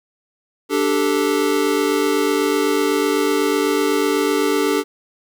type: chord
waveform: square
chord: D suspended fourth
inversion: none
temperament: equal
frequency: 293.7 / 392 / 440 Hz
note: D4 / G4 / A4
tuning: 0 / 0 / 0 cents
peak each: -21 dBFS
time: 0.69-4.84 s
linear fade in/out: 50 ms
effects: 9-bit